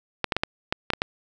clicks, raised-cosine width 0.3 ms, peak -6 dBFS, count 8, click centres 0.243 / 0.322 / 0.366 / 0.435 / 0.725 / 0.903 / 0.935 / 1.019 s, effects none

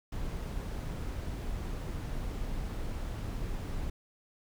brown noise, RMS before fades -36 dBFS, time 0.12-3.9 s, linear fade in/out 5 ms, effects none

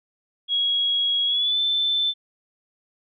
sine tone with pitch glide, 3315 to 3532 Hz, G#7 to A7, -4 to +6 cents, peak -19 dBFS, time 0.48-2.14 s, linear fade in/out 50 ms, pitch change +110 cents, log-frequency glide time 1.26-1.59 s, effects none

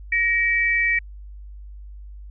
sine tone pair together, 1883 / 2305 Hz, A#6 / D7, +17 / -33 cents, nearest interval major third, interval 350 cents, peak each -20 dBFS, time 0.12-0.99 s, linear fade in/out 5 ms, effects added 50 Hz sine -36 dBFS peak until 2.3 s

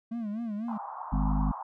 triangle tone with vibrato, 220 Hz, A3, in tune, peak -29 dBFS, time 0.11-0.78 s, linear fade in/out 10 ms, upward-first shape sine, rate 4 Hz, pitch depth 130 cents each way
pink band-pass noise, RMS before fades -39 dBFS, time 0.68-1.63 s, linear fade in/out 5 ms, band 780 to 1100 Hz, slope 48 dB/octave
harmonic tone, 51.3 Hz, G#1, 21 cents flat, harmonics 1 / 3 / 4 / 5, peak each -26 / -31 / -32 / -33 dBFS, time 1.12-1.52 s, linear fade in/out 10 ms
effects none

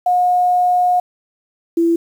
sine tone pair in turn, 720 / 335.4 Hz, F#5 / E4, -47 / +30 cents, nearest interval octave + minor second, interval 1323 cents, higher first, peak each -11 / -11 dBFS, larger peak neither, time 0.06-1 / 1.77-1.96 s, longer first, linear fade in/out 5 ms, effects 7-bit

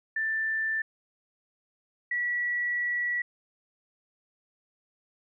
sine tone pair in turn, 1772 / 1940.2 Hz, A6 / B6, +12 / -31 cents, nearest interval major second, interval 157 cents, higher second, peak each -26 dBFS, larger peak neither, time 0.16-0.82 / 2.11-3.22 s, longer second, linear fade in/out 5 ms, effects none

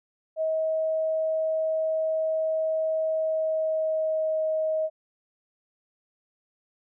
sine tone with pitch glide, 636 to 630.1 Hz, D#5 to D#5, +38 to +22 cents, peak -23 dBFS, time 0.36-4.9 s, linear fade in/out 50 ms, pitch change -16 cents, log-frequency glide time 3.05-4.43 s, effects none

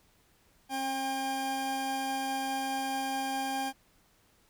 40% pulse tone pair together, 268.6 / 801 Hz, C4 / G5, +46 / +37 cents, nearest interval octave + perfect fifth, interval 1891 cents, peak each -36 / -31 dBFS, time 0.69-3.73 s, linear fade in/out 50 ms, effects pink hiss -66 dBFS RMS until 4.49 s

